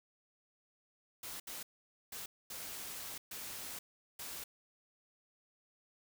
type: noise bursts at uneven times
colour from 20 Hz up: white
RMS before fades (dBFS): -45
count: 6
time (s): 1.23-1.4 / 1.47-1.63 / 2.12-2.26 / 2.5-3.18 / 3.31-3.79 / 4.19-4.44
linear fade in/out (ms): 5
effects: none